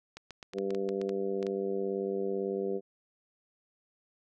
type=clicks; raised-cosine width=0.2 ms; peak=-26 dBFS; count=12; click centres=0.17 / 0.307 / 0.428 / 0.535 / 0.585 / 0.706 / 0.748 / 0.89 / 1.015 / 1.093 / 1.428 / 1.467 s
type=harmonic tone; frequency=98 Hz; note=G2; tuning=in tune; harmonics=2 / 3 / 4 / 5 / 6 / 7; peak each=-38 / -42 / -32 / -36 / -48 / -47 dBFS; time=0.53-2.81 s; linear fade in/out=50 ms
effects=none